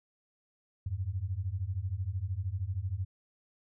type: beating tone pair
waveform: sine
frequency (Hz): 87.31 / 100.31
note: F2 / G2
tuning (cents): 0 / +40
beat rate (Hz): 13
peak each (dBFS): -35 / -34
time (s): 0.86-3.05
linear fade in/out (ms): 5
effects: none